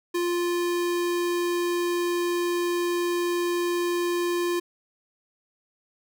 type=tone; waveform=square; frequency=349.2 Hz; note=F4; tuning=in tune; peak=-24 dBFS; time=0.14-4.6 s; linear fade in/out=10 ms; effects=none